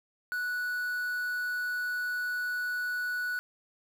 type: tone with quantisation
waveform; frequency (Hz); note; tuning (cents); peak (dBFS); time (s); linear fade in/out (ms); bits
triangle; 1475; F#6; -6; -28; 0.32-3.39; 0; 8
effects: none